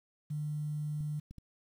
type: tone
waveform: sine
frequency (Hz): 150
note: D3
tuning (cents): +37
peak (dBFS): -33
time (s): 0.3-1.2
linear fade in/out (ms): 10
type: clicks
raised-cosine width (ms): 5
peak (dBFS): -35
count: 3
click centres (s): 1.007 / 1.31 / 1.383
effects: 10-bit

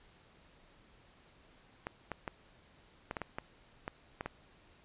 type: clicks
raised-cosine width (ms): 0.5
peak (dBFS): -22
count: 10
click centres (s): 1.869 / 2.117 / 2.278 / 3.111 / 3.168 / 3.217 / 3.385 / 3.879 / 4.209 / 4.26
effects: pink hiss -63 dBFS RMS until 4.84 s + resampled to 8000 Hz

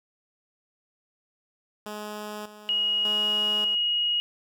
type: tone with tremolo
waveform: 10% pulse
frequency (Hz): 210.5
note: G#3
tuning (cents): +24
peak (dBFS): -26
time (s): 1.86-3.75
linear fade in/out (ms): 2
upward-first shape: square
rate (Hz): 0.84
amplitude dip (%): 70
type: tone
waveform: sine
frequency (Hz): 2888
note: F#7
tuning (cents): -43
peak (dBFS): -22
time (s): 2.69-4.2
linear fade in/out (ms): 0
effects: none

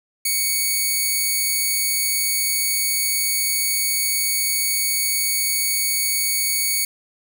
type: tone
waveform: 5% pulse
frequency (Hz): 2233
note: C#7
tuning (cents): +12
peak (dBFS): -9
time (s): 0.25-6.85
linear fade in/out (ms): 5
effects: none

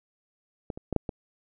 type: clicks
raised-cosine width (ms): 2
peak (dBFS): -19 / -25 / -15 / -9 / -18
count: 5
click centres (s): 0.702 / 0.775 / 0.927 / 0.963 / 1.092
effects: none

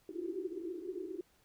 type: band-pass noise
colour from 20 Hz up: white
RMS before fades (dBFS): -41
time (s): 0.09-1.21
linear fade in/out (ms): 2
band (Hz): 330 to 380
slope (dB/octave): 96
effects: pink hiss -70 dBFS RMS until 1.44 s

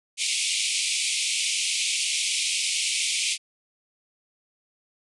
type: band-pass noise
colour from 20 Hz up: pink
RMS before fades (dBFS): -26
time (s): 0.17-3.38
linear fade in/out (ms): 50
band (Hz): 2200 to 10000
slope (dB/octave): 96
effects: none

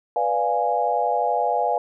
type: chord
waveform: sine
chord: B diminished seventh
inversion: none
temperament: equal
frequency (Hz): 493.9 / 587.3 / 698.5 / 830.6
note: B4 / D5 / F5 / Ab5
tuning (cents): 0 / 0 / 0 / 0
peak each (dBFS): -26 / -27 / -23 / -23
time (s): 0.16-1.78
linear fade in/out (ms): 2
effects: none

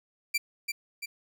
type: tone with echo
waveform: sawtooth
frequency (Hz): 2349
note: D7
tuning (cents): 0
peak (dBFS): -21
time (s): 0.34-0.38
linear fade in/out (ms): 10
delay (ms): 340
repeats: 2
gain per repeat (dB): -5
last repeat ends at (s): 1.06
effects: none

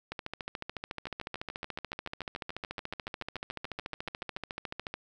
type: two click trains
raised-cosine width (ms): 0.3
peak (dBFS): -23 / -20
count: 24 / 68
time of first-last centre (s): 1.07-4.37 / 0.12-4.94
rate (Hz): 6.97 / 13.9
effects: none

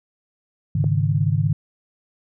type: chord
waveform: sine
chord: Ab suspended fourth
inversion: none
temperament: equal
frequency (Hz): 103.83 / 138.59 / 155.56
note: Ab2 / Db3 / Eb3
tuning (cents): 0 / 0 / 0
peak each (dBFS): -21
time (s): 0.75-1.53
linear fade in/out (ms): 5
type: click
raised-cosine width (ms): 2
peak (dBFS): -16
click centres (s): 0.842
effects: none

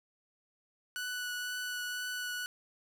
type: tone with vibrato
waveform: sawtooth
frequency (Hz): 1480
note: F#6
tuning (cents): 0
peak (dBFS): -32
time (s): 0.96-2.46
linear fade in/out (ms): 0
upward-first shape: triangle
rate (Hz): 2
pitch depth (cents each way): 12
effects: 12-bit

